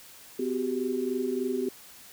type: tone cluster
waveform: sine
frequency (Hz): 253.3 / 373.8 / 397.1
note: B3 / F#4 / G4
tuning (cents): +44 / +18 / +22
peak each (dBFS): -31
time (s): 0.39-1.69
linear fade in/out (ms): 5
effects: white hiss -50 dBFS RMS until 2.12 s